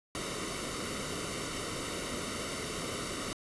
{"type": "noise with comb filter", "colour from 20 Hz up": "pink", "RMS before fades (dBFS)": -37, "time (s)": [0.15, 3.33], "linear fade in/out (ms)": 0, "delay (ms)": 1.2, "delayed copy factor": -0.7, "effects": ["resampled to 24000 Hz"]}